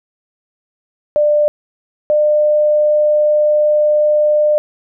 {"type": "tone pair in turn", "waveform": "sine", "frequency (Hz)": [595, 600.9], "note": ["D5", "D5"], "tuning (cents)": [22, 40], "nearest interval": "unison", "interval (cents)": 18, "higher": "second", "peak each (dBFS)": -9, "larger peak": "neither", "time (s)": [[1.16, 1.48], [2.1, 4.58]], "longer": "second", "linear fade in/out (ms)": 0, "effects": []}